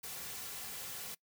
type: noise with comb filter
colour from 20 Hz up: white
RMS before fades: -44 dBFS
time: 0.03-1.15 s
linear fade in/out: 10 ms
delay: 3.2 ms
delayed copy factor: -0.5
effects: noise-tail reverb RT60 0.1 s tail -22 dB re dry